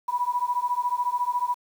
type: beating tone pair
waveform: sine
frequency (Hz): 973 / 987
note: B5 / B5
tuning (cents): -26 / -1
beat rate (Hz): 14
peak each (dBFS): -26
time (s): 0.08-1.55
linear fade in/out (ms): 10
effects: 8-bit